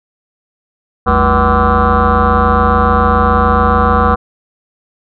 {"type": "tone with frequency modulation", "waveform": "sine", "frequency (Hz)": 621, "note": "D#5", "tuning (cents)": -3, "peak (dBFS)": -6, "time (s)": [1.06, 4.16], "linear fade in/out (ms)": 20, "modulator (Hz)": 135, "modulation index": 5.3, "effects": ["tanh soft clip ceiling -3 dBFS"]}